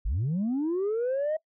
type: linear sweep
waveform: sine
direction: up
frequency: 38.89 to 637 Hz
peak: -23 dBFS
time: 0.05-1.37 s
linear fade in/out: 10 ms
effects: noise-tail reverb RT60 0.1 s tail -23 dB re dry + tanh soft clip ceiling -23 dBFS